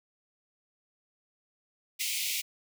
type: high-pass noise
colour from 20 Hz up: pink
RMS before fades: -32 dBFS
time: 1.99-2.42 s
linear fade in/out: 20 ms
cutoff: 2100 Hz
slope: 96 dB/octave
effects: none